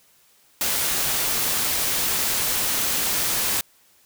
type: noise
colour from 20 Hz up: white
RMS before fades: -23 dBFS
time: 0.61-3.61 s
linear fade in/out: 2 ms
effects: white hiss -58 dBFS RMS until 4.05 s